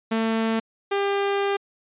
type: tone pair in turn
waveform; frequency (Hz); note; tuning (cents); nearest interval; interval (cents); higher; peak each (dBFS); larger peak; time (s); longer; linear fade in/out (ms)
sawtooth; 224.1 / 399.3; A3 / G4; +32 / +32; minor seventh; 1000; second; -17; neither; 0.11-0.6 / 0.91-1.57; second; 10
effects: resampled to 8000 Hz